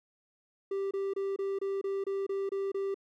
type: tone bursts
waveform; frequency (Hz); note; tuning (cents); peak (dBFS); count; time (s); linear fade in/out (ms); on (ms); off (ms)
triangle; 392.2; G4; +1; -28; 10; 0.71-2.944; 5; 200; 26
effects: none